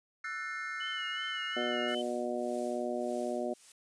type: chord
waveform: triangle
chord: F# half-diminished seventh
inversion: third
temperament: just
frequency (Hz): 1332 / 1480 / 1776 / 2131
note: E6 / F#6 / A6 / C7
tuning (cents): +18 / 0 / +16 / +31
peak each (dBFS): -40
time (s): 0.24-1.95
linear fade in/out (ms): 5
type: tone with vibrato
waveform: sine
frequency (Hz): 2960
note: F#7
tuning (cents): 0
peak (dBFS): -38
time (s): 0.8-2.02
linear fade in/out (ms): 10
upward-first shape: sine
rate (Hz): 2.7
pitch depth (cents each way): 58
type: harmonic tone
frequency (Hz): 121.5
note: B2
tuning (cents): -28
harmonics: 2 / 3 / 4 / 5 / 6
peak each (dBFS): -38 / -37 / -42 / -36 / -41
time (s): 1.56-3.54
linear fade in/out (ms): 10
type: noise with tremolo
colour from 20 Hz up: blue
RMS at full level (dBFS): -49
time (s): 1.88-3.72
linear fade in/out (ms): 2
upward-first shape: sine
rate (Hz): 1.7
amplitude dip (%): 70
effects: resampled to 22050 Hz